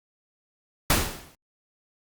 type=noise with exponential decay; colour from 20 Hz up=pink; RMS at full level=-17 dBFS; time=0.9-1.35 s; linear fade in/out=2 ms; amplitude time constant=97 ms; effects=Opus 48 kbps